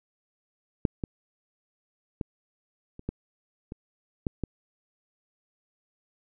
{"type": "clicks", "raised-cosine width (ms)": 3, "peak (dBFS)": [-9, -17, -17, -29, -17, -24, -14, -16], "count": 8, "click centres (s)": [0.852, 1.038, 2.212, 2.994, 3.09, 3.721, 4.268, 4.437], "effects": []}